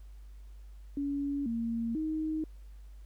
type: tone with pitch steps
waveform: sine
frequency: 282.6 / 230.4 / 312.9 Hz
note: C#4 / A#3 / D#4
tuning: +34 / -20 / +10 cents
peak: -30 dBFS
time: 0.97-2.44 s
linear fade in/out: 2 ms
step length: 490 ms
effects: added 50 Hz sine -46 dBFS peak until 3.05 s + pink hiss -69 dBFS RMS until 3.05 s